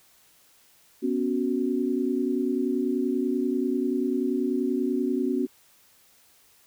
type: chord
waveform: sine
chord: B suspended second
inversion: none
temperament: equal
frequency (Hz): 246.9 / 277.2 / 370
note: B3 / C#4 / F#4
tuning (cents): 0 / 0 / 0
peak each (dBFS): -27 / -27 / -28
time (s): 1.02-5.47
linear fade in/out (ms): 20
effects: white hiss -59 dBFS RMS until 6.66 s